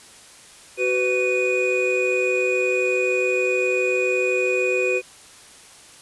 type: tone cluster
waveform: triangle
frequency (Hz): 374.7 / 502 / 2472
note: F#4 / B4 / D#7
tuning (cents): +22 / +28 / -12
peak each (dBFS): -21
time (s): 0.77-5.02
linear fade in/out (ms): 50
effects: white hiss -46 dBFS RMS until 6.01 s + resampled to 24000 Hz